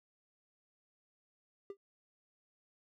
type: tone with exponential decay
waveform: triangle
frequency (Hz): 397.4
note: G4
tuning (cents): +24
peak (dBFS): -36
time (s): 1.7-1.77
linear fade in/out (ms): 2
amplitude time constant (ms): 15
effects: none